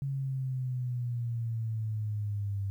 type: exponential sweep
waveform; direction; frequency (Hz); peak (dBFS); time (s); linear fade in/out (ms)
sine; down; 138.59 to 98; -30; 0.02-2.7; 0
effects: 11-bit